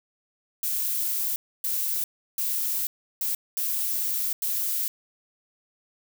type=noise bursts at uneven times; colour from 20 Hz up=violet; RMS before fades=-27 dBFS; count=6; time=0.63-1.36 / 1.64-2.04 / 2.38-2.87 / 3.21-3.35 / 3.57-4.33 / 4.42-4.88 s; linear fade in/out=2 ms; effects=none